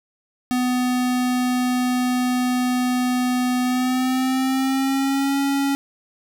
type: tone with pitch glide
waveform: square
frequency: 250 to 277.4 Hz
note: B3 to C#4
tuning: +21 to +1 cents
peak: -19 dBFS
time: 0.51-5.75 s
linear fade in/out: 0 ms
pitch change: +180 cents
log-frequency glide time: 3.63-5.38 s
effects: none